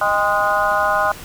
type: harmonic tone with a mistuned harmonic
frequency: 207.2 Hz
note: G#3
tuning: 4 cents flat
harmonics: 3 / 4 / 5 / 6 / 7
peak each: -21 / -21 / -21 / -21 / -21 dBFS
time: 0.01-1.12 s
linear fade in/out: 5 ms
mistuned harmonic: 4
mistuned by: -54 cents
effects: pink hiss -36 dBFS RMS until 1.24 s